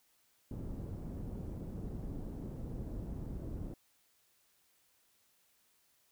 pink low-pass noise, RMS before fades -42 dBFS, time 0.51-3.74 s, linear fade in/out 2 ms, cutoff 320 Hz, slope 12 dB/octave, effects white hiss -72 dBFS RMS until 6.11 s

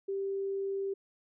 sine tone, 392 Hz, G4, in tune, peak -31 dBFS, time 0.08-0.94 s, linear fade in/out 10 ms, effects none

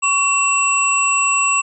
sine tone cluster, 1118 / 2715 / 7780 Hz, C#6 / F7 / B8, +14 / -50 / -27 cents, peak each -18 dBFS, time 0.02-1.62 s, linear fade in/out 20 ms, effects none

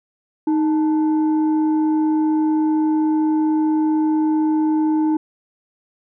sine tone pair together, 311.1 / 877.6 Hz, D#4 / A5, 0 / -5 cents, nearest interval octave + tritone, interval 1795 cents, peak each -14 / -26 dBFS, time 0.47-5.17 s, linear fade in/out 5 ms, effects tanh soft clip ceiling -10 dBFS

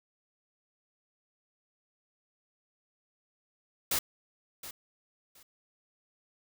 white noise with echo, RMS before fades -29 dBFS, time 3.91-3.99 s, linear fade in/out 5 ms, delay 720 ms, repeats 2, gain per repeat -14 dB, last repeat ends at 5.43 s, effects none

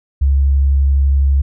sine tone with vibrato, 68.9 Hz, C#2, 10 cents flat, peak -9 dBFS, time 0.21-1.42 s, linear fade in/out 10 ms, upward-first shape sine, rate 12 Hz, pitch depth 11 cents each way, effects none

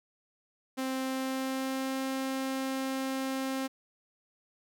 sawtooth tone with pitch glide, 262.6 to 265.8 Hz, C4 to C4, +6 to +27 cents, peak -27 dBFS, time 0.77-3.68 s, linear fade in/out 20 ms, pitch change +21 cents, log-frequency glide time 1.02-2.02 s, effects none

